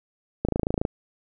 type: click train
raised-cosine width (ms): 2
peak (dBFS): -10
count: 12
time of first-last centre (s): 0.45-0.851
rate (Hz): 27.4
effects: none